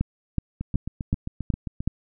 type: two click trains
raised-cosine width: 5 ms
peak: -10 / -17 dBFS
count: 6 / 10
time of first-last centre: 0.01-1.876 / 0.61-1.805 s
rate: 2.68 / 7.53 Hz
effects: none